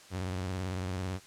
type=tone with vibrato; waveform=sawtooth; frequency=92.5 Hz; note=F#2; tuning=in tune; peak=-29 dBFS; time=0.1-1.2 s; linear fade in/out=50 ms; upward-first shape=triangle; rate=18 Hz; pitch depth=120 cents each way; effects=white hiss -54 dBFS RMS until 1.26 s + low-pass 8000 Hz 12 dB/octave